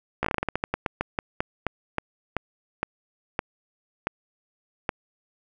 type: slowing click train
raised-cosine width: 0.5 ms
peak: -9 dBFS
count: 23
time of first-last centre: 0.23-4.892 s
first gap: 15 ms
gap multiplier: 1.21
effects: none